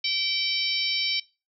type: harmonic tone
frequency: 770 Hz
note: G5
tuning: 31 cents flat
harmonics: 3 / 4 / 5 / 6 / 7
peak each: -30 / -30 / -30 / -30 / -30 dBFS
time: 0.04-1.2 s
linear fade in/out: 5 ms
effects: noise-tail reverb RT60 0.3 s tail -22 dB re dry